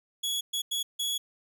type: tone bursts at uneven times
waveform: sawtooth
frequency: 3364 Hz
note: G#7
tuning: 22 cents sharp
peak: -25 dBFS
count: 4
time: 0.23-0.41 / 0.53-0.62 / 0.71-0.83 / 0.99-1.18 s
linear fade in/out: 10 ms
effects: none